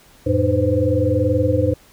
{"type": "tone cluster", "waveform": "sine", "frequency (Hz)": [88.9, 110.6, 302.2, 500, 521], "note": ["F2", "A2", "D4", "B4", "C5"], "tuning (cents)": [31, 9, 50, 21, -7], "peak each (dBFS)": -21, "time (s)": [0.26, 1.74], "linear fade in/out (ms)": 10, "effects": ["pink hiss -50 dBFS RMS until 1.92 s"]}